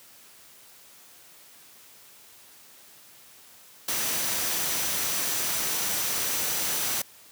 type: tone in noise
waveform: sine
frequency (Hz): 5920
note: F#8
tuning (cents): 0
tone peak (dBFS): -37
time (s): 3.88-7.02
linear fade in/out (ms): 5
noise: white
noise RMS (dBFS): -28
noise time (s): 3.88-7.02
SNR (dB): -12
effects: white hiss -52 dBFS RMS until 7.31 s + high-pass 80 Hz 12 dB/octave